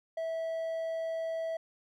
triangle tone, 653 Hz, E5, 17 cents flat, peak -30 dBFS, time 0.17-1.57 s, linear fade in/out 5 ms, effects none

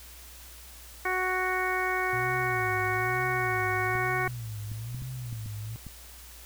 harmonic tone, 370 Hz, F#4, in tune, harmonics 1 / 2 / 3 / 4 / 5 / 6, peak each -33 / -33 / -33 / -33 / -33 / -33 dBFS, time 1.05-4.28 s, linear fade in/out 5 ms
sine tone with vibrato, 116.54 Hz, A#2, in tune, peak -34 dBFS, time 2.13-5.76 s, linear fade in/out 0 ms, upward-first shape sine, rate 1.1 Hz, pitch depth 180 cents each way
clicks, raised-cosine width 5 ms, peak -29 dBFS, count 8, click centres 3.954 / 4.278 / 4.717 / 4.946 / 5.021 / 5.328 / 5.461 / 5.867 s
effects added 60 Hz sine -49 dBFS peak until 6.45 s + white hiss -49 dBFS RMS until 6.45 s

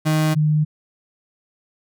35% pulse / sine tone pair in turn, 155.56 / 152.45 Hz, D#3 / D#3, 0 / -35 cents, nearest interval unison, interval 35 cents, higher first, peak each -14 dBFS, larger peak neither, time 0.05-0.35 / 0.35-0.65 s, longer neither, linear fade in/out 20 ms, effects none

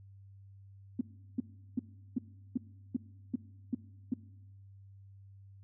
sine tone bursts, 246.9 Hz, B3, in tune, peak -27 dBFS, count 9, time 0.99-4.139 s, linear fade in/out 5 ms, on 21 ms, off 370 ms, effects noise-tail reverb RT60 1.0 s tail -19 dB re dry + added 98 Hz sine -52 dBFS peak until 5.63 s

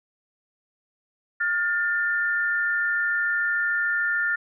sine tone pair together, 1420 / 1786.6 Hz, F6 / A6, +28 / +26 cents, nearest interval major third, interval 398 cents, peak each -24 dBFS, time 1.4-4.36 s, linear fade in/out 10 ms, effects none

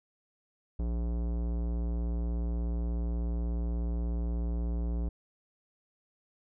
sine tone with tanh clipping, 58.27 Hz, A#1, in tune, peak -31 dBFS, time 0.79-5.09 s, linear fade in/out 5 ms, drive 18 dB, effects none

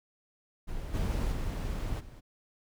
brown noise with level steps, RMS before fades -38 / -30 / -33 / -47 dBFS, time 0.67-2.21 s, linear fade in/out 20 ms, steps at 0.93 / 1.31 / 1.99 s, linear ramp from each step 20 ms, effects none

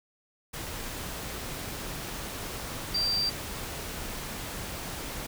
sine tone in noise, 4699 Hz, D8, in tune, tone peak -25 dBFS, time 2.94-3.3 s, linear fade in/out 10 ms, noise pink, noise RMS -37 dBFS, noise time 0.53-5.27 s, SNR +9 dB, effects none

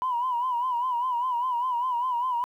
sine tone with vibrato, 986 Hz, B5, 3 cents flat, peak -23 dBFS, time 0.02-2.44 s, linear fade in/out 0 ms, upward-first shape sine, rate 5 Hz, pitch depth 86 cents each way, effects tanh soft clip ceiling -19 dBFS + 10-bit

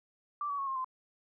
sine tone with pitch steps, 1170 / 1134.7 / 1100.5 / 1067.3 / 1035.2 Hz, D6 / C#6 / C#6 / C6 / C6, -7 / +40 / -13 / +34 / -19 cents, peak -32 dBFS, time 0.41-0.845 s, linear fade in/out 2 ms, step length 87 ms, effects none

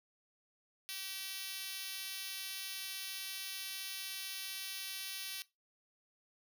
5% pulse tone with high-pass filter, 384.4 Hz, G4, 34 cents flat, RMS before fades -43 dBFS, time 0.89-5.42 s, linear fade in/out 0 ms, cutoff 3400 Hz, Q 0.56, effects noise-tail reverb RT60 0.2 s tail -19 dB re dry

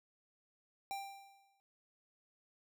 square tone with exponential decay, 789 Hz, G5, 11 cents sharp, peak -38 dBFS, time 0.91-1.6 s, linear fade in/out 0 ms, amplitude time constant 150 ms, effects none

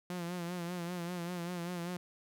sawtooth tone with vibrato, 174.9 Hz, F3, 3 cents sharp, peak -33 dBFS, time 0.1-1.97 s, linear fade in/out 2 ms, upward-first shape sine, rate 5.1 Hz, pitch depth 58 cents each way, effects none

